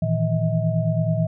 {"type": "tone cluster", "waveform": "sine", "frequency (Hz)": [114.4, 157.5, 166.7, 639], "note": ["A#2", "D#3", "E3", "D#5"], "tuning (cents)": [-32, 21, 20, 46], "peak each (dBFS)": [-23, -23, -24, -27], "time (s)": [0.02, 1.27], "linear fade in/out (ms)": 5, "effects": []}